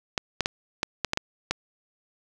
clicks, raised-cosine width 0.2 ms, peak -7 dBFS, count 8, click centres 0.178 / 0.407 / 0.459 / 0.831 / 1.047 / 1.134 / 1.174 / 1.51 s, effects none

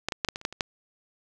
clicks, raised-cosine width 0.2 ms, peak -10 / -12 / -8 / -8 / -16 / -28 / -9 / -23 / -8 dBFS, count 9, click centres 0.086 / 0.122 / 0.248 / 0.287 / 0.359 / 0.414 / 0.451 / 0.526 / 0.608 s, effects none

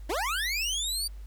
25% pulse linear sweep, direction up, 277.4 to 4695 Hz, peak -24 dBFS, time 0.09-1.08 s, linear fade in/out 10 ms, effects added 50 Hz sine -39 dBFS peak until 1.26 s + pink hiss -62 dBFS RMS until 1.26 s

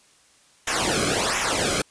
pink noise with flanger, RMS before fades -23 dBFS, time 0.67-1.82 s, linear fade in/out 5 ms, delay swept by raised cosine 0.22 to 1.11 ms, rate 1.4 Hz, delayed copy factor -0.85, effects white hiss -57 dBFS RMS until 1.9 s + resampled to 22050 Hz

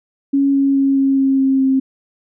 sine tone with pitch steps, 277.2 / 275.3 / 273.4 / 271.5 / 269.6 / 267.8 / 265.9 Hz, C#4 / C#4 / C#4 / C#4 / C#4 / C4 / C4, 0 / -12 / -24 / -36 / -48 / +40 / +28 cents, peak -11 dBFS, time 0.33-1.8 s, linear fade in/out 10 ms, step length 210 ms, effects none

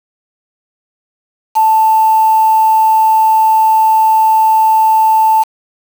sine tone with quantisation, 880 Hz, A5, in tune, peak -6 dBFS, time 1.55-5.44 s, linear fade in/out 20 ms, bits 4, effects none

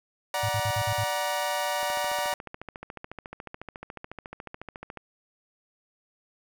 sawtooth chord, D augmented, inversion none, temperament equal with one note detuned, 587.3 / 740 / 946.4 Hz, D5 / F#5 / A#5, 0 / 0 / +26 cents, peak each -27 / -28 / -27 dBFS, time 0.34-2.34 s, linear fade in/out 2 ms
sine tone bursts, 106.7 Hz, G#2, 47 cents sharp, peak -27 dBFS, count 6, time 0.43-1.04 s, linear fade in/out 5 ms, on 60 ms, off 50 ms
click train, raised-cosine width 0.5 ms, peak -23 dBFS, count 45, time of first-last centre 1.83-4.973 s, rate 14 Hz
effects none

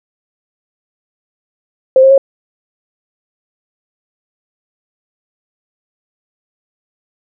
sine tone with pitch steps, 523.3 / 534.3 / 545.5 Hz, C5 / C5 / C#5, 0 / +36 / -28 cents, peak -3 dBFS, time 1.96-2.179 s, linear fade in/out 2 ms, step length 73 ms, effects none

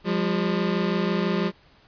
25% pulse tone pair together, 176.54 / 202.6 Hz, F3 / G#3, +19 / -43 cents, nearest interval major second, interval 238 cents, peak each -21 dBFS, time 0.04-1.52 s, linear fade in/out 50 ms, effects pink hiss -56 dBFS RMS until 1.87 s + resampled to 11025 Hz

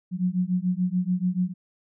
sine beating tone pair, 178.1 / 185 Hz, F3 / F#3, +34 / 0 cents, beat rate 6.9 Hz, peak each -25 dBFS, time 0.11-1.54 s, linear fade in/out 50 ms, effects none

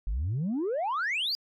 sine exponential sweep, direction up, 44.51 to 4955 Hz, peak -25 dBFS, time 0.07-1.35 s, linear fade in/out 0 ms, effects tanh soft clip ceiling -25 dBFS

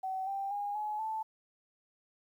sine tone with pitch steps, 759 / 787.1 / 816.3 / 846.6 / 877.9 Hz, F#5 / G5 / G#5 / G#5 / A5, +44 / +7 / -30 / +33 / -4 cents, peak -33 dBFS, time 0.03-1.23 s, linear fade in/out 10 ms, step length 240 ms, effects 11-bit

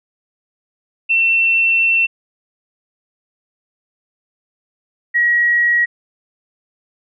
sine tone pair in turn, 2696 / 1906.4 Hz, E7 / A#6, +38 / +38 cents, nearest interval tritone, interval 600 cents, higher first, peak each -11 dBFS, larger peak neither, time 1.09-2.07 / 5.14-5.86 s, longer first, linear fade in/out 20 ms, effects none

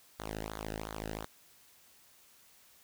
sawtooth tone with flanger, 53.6 Hz, A1, 45 cents flat, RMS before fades -41 dBFS, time 0.19-1.25 s, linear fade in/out 5 ms, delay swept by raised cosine 0.37 to 0.92 ms, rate 2.8 Hz, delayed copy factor -0.85, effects white hiss -62 dBFS RMS until 2.83 s

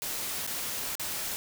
white noise with dropouts, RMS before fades -34 dBFS, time 0.02-1.36 s, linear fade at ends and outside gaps 0 ms, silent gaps 0.466-0.475 / 0.953-0.996 s, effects none

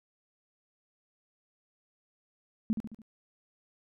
sine tone with echo, 220 Hz, A3, in tune, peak -24 dBFS, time 2.7-2.73 s, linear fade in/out 0 ms, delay 72 ms, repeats 4, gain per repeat -6 dB, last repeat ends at 3.018 s, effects none

